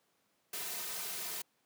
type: noise with comb filter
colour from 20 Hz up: white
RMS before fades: -40 dBFS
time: 0.53-1.42 s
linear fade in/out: 5 ms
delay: 3.6 ms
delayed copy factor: -0.7
effects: pink hiss -75 dBFS RMS until 1.65 s + high-pass 200 Hz 12 dB/octave